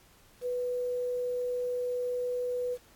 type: tone with quantisation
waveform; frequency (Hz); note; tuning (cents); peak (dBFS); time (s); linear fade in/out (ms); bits
sine; 493.9; B4; 0; -29; 0.41-2.78; 50; 9
effects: pink hiss -60 dBFS RMS until 2.95 s + AAC 64 kbps